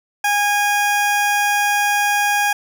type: tone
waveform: 20% pulse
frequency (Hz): 820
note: G#5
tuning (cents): -22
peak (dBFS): -10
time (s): 0.24-2.53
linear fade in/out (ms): 5
effects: none